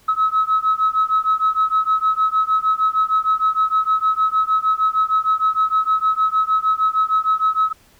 sine beating tone pair, 1284 / 1290.5 Hz, E6 / E6, -46 / -37 cents, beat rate 6.5 Hz, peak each -17 dBFS, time 0.08-7.73 s, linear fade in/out 10 ms, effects tanh soft clip ceiling -9 dBFS + pink hiss -53 dBFS RMS until 7.99 s

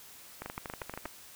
two click trains, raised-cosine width 0.5 ms, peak -23 / -23 dBFS, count 9 / 6, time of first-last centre 0.42-1.055 / 0.46-1.058 s, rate 12.6 / 8.36 Hz, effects white hiss -52 dBFS RMS until 1.35 s

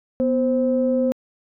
sine tone pair together, 247 / 523.3 Hz, B3 / C5, 0 / 0 cents, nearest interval octave + minor second, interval 1300 cents, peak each -19 dBFS, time 0.2-1.12 s, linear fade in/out 0 ms, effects tanh soft clip ceiling -9 dBFS

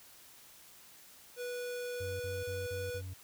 square tone, 490 Hz, B4, 14 cents flat, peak -38 dBFS, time 1.36-3.02 s, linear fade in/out 50 ms
triangle tone bursts, 92.5 Hz, F#2, in tune, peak -38 dBFS, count 5, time 2-3.14 s, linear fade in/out 10 ms, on 200 ms, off 35 ms
effects white hiss -57 dBFS RMS until 3.23 s

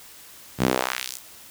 sawtooth tone with high-pass filter sweep, 63.6 Hz, C2, 48 cents flat, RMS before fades -25 dBFS, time 0.58-1.21 s, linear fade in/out 50 ms, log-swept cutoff 130 to 10000 Hz, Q 1.2, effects white hiss -46 dBFS RMS until 1.5 s

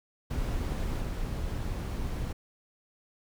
brown noise with level steps, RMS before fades -31 / -33 dBFS, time 0.3-2.33 s, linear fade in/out 10 ms, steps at 1 s, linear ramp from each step 10 ms, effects none

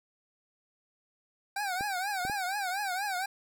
25% pulse tone with vibrato, 774 Hz, G5, 22 cents flat, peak -27 dBFS, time 1.56-3.26 s, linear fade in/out 5 ms, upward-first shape triangle, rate 4.2 Hz, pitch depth 160 cents each way
clicks, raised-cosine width 2 ms, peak -26 dBFS, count 3, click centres 1.809 / 2.251 / 2.298 s
effects none

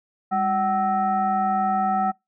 sine tone with frequency modulation, 756 Hz, F#5, 37 cents sharp, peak -19 dBFS, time 0.31-2.12 s, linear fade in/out 20 ms, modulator 555 Hz, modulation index 0.81, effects noise-tail reverb RT60 0.2 s tail -26 dB re dry

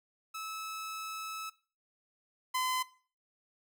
sawtooth tone pair in turn, 1300 / 1021.8 Hz, E6 / C6, -24 / -41 cents, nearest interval major third, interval 417 cents, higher first, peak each -35 / -26 dBFS, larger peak second, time 0.34-1.5 / 2.54-2.83 s, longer first, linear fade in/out 10 ms, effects noise-tail reverb RT60 0.4 s tail -19 dB re dry

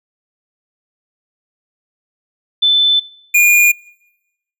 sine / square tone pair in turn, 3520 / 2427 Hz, A7 / D#7, 0 / -44 cents, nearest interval tritone, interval 644 cents, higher first, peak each -8 dBFS, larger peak neither, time 2.62-3 / 3.34-3.72 s, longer neither, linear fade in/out 10 ms, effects noise-tail reverb RT60 0.9 s tail -24 dB re dry

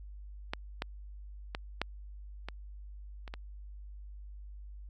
clicks, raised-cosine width 0.3 ms, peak -17 / -17 / -19 / -14 / -23 / -29 / -25 dBFS, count 7, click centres 0.535 / 0.821 / 1.549 / 1.816 / 2.486 / 3.278 / 3.339 s, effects added 50 Hz sine -44 dBFS peak until 4.89 s

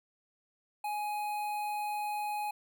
square tone with notch filter, 836 Hz, G#5, 11 cents sharp, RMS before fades -35 dBFS, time 0.84-2.51 s, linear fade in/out 5 ms, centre 5700 Hz, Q 0.81, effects none

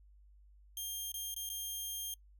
10% pulse tone with dropouts, 3200 Hz, G7, 35 cents sharp, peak -30 dBFS, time 0.77-2.14 s, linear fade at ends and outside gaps 2 ms, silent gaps 1.119-1.141 / 1.343-1.363 / 1.492-1.499 s, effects noise-tail reverb RT60 0.1 s tail -24 dB re dry + added 50 Hz sine -58 dBFS peak until 2.39 s

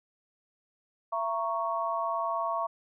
sine chord, A# diminished, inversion second, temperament equal with one note detuned, 672.7 / 932.3 / 1108.7 Hz, E5 / A#5 / C#6, +35 / 0 / 0 cents, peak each -32 / -34 / -31 dBFS, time 1.12-2.67 s, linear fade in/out 10 ms, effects none

